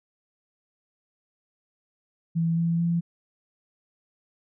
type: tone with pitch steps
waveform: sine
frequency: 165.7 / 167.72 / 169.77 Hz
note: E3 / E3 / F3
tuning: +9 / +30 / -49 cents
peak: -21 dBFS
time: 2.35-3.01 s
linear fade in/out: 20 ms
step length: 220 ms
effects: none